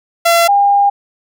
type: tone pair in turn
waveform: sawtooth / sine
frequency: 679 / 805.7 Hz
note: F5 / G5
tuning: -49 / +47 cents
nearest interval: minor third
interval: 296 cents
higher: second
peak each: -4 / -7 dBFS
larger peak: first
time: 0.25-0.48 / 0.48-0.9 s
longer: second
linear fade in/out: 10 ms
effects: none